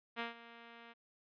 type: tone with ADSR envelope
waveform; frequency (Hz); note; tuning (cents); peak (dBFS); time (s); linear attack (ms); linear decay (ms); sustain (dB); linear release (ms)
5% pulse; 233.1; A#3; 0; -25; 0.16-0.94; 37; 140; -17; 25
effects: resampled to 11025 Hz